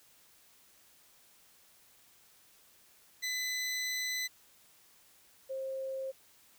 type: tone pair in turn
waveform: 20% pulse / sine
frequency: 2008 / 531.9 Hz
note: B6 / C5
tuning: +28 / +28 cents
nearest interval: octave + major seventh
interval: 2300 cents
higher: first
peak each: -28 / -35 dBFS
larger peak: first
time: 3.22-4.28 / 5.49-6.12 s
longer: first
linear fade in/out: 20 ms
effects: white hiss -63 dBFS RMS until 6.58 s